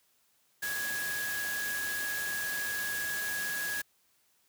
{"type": "tone in noise", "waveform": "sine", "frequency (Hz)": 1663, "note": "G#6", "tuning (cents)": 2, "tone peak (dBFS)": -33, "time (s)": [0.62, 3.82], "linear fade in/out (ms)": 10, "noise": "white", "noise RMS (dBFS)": -38, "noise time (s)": [0.62, 3.82], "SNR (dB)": 2, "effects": ["white hiss -70 dBFS RMS until 4.48 s", "high-pass 60 Hz 12 dB/octave"]}